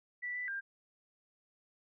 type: tone with pitch steps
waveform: sine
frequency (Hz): 1965 / 1983 / 1596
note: B6 / B6 / G6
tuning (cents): -9 / +7 / +31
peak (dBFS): -36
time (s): 0.22-0.61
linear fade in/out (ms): 20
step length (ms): 130
effects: none